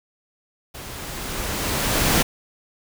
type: noise with level ramp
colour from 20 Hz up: pink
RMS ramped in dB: -37 to -17 dBFS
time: 0.74-2.23 s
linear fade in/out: 10 ms
effects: none